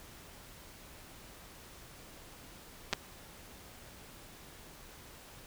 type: clicks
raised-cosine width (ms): 0.2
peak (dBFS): -13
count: 2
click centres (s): 2.929 / 2.934
effects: pink hiss -53 dBFS RMS until 5.46 s